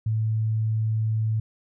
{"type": "tone", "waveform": "sine", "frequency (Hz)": 110, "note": "A2", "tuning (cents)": 0, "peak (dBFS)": -21, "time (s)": [0.06, 1.4], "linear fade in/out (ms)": 5, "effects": []}